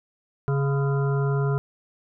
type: harmonic tone with a mistuned harmonic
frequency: 138.59 Hz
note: C#3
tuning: in tune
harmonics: 1 / 3 / 5 / 7 / 9 / 10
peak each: -21 / -28 / -37 / -37 / -40 / -37 dBFS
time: 0.48-1.58 s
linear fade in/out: 0 ms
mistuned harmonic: 7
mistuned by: +68 cents
effects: none